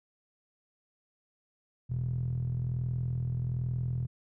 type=tone with band-pass filter; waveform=15% pulse; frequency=41.2 Hz; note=E1; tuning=in tune; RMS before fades=-32 dBFS; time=1.89-4.07 s; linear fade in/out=20 ms; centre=120 Hz; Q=5.2; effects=none